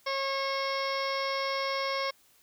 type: harmonic tone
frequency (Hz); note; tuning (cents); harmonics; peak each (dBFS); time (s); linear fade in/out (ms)
544; C#5; -33; 1 / 2 / 3 / 4 / 5 / 6 / 7 / 8 / 9 / 10; -33 / -33 / -42 / -36 / -48 / -43 / -45 / -45 / -45 / -39; 0.06-2.11; 10
effects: white hiss -63 dBFS RMS until 2.42 s